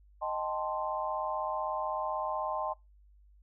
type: chord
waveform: sine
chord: A half-diminished seventh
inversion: second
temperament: equal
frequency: 622.3 / 784 / 880 / 1046.5 Hz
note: Eb5 / G5 / A5 / C6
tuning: 0 / 0 / 0 / 0 cents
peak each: -36 / -38 / -37 / -36 dBFS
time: 0.21-2.74 s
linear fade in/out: 20 ms
effects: noise-tail reverb RT60 0.2 s tail -22 dB re dry + added 50 Hz sine -57 dBFS peak until 3.42 s